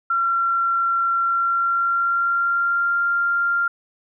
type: tone with pitch glide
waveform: sine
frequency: 1366 to 1391.5 Hz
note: F6 to F6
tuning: -39 to -7 cents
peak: -17 dBFS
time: 0.1-3.68 s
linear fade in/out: 5 ms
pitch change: +32 cents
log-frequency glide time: 1.16-3 s
effects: none